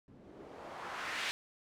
blue noise with low-pass filter sweep, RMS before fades -43 dBFS, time 0.08-1.31 s, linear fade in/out 0 ms, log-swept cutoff 200 to 2800 Hz, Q 1.3, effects none

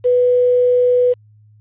sine tone with quantisation, 494.5 Hz, B4, 2 cents sharp, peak -10 dBFS, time 0.04-1.14 s, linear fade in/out 20 ms, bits 6, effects added 106 Hz sine -45 dBFS peak until 1.6 s + resampled to 8000 Hz

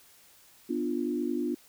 sine chord, B diminished, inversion none, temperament equal with one note detuned, 246.9 / 296.4 / 349.2 Hz, B3 / D4 / F4, 0 / +16 / 0 cents, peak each -32 dBFS, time 0.69-1.55 s, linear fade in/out 10 ms, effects white hiss -58 dBFS RMS until 1.68 s

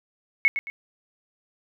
sine tone with echo, 2198 Hz, C#7, 15 cents flat, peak -14 dBFS, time 0.45-0.48 s, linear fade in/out 0 ms, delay 110 ms, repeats 2, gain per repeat -9 dB, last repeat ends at 0.7 s, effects none

